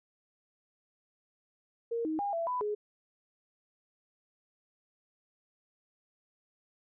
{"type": "tone with pitch steps", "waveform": "sine", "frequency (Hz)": [465, 314.2, 809, 669, 996, 418.4], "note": ["A#4", "D#4", "G#5", "E5", "B5", "G#4"], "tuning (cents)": [-4, 17, -46, 25, 14, 13], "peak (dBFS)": -30, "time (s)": [1.91, 2.75], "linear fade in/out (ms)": 10, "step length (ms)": 140, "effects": []}